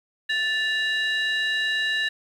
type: tone cluster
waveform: sine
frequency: 1757 / 2817 / 3905 Hz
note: A6 / F7 / B7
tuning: -3 / +14 / -20 cents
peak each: -22 / -28 / -28 dBFS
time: 0.29-2.09 s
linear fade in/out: 10 ms
effects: tanh soft clip ceiling -17 dBFS + 9-bit